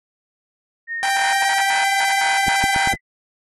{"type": "tone with pitch glide", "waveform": "sine", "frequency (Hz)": [1846, 2013], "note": ["A#6", "B6"], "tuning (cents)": [-17, 33], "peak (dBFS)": -23, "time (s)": [0.87, 2.98], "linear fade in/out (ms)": 50, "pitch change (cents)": 150, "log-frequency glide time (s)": [1.29, 1.82]}
{"type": "tone", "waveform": "sawtooth", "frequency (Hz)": 785, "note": "G5", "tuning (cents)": 2, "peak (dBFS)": -14, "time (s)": [1.03, 2.93], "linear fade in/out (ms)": 0}
{"type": "clicks", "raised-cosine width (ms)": 3, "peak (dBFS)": -14, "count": 5, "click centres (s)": [2.482, 2.64, 2.762, 2.874, 2.938]}
{"effects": ["AAC 32 kbps"]}